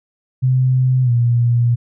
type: tone with pitch glide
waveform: sine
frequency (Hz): 128.7 to 119.39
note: C3 to A#2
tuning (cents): -28 to +42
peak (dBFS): -11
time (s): 0.42-1.76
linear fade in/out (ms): 20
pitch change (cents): -130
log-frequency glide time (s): 1.03-1.11
effects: none